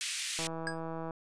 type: high-pass noise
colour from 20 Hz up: pink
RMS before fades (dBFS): -35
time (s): 0.01-0.47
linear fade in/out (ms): 0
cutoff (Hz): 2100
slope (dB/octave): 24
type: click train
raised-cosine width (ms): 1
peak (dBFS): -26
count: 118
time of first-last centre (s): 0.39-1.108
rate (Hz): 163
type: tone with exponential decay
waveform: square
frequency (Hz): 1642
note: G#6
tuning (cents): -20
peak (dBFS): -30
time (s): 0.67-0.8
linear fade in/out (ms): 0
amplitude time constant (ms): 27
effects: resampled to 22050 Hz